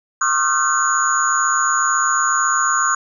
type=tone cluster; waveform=sine; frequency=1084 / 1212 / 1366 / 1528 / 6790 Hz; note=C#6 / D#6 / F6 / G6 / G#8; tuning=-39 / -46 / -39 / -45 / +37 cents; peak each=-21 dBFS; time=0.21-2.95 s; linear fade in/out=5 ms; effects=none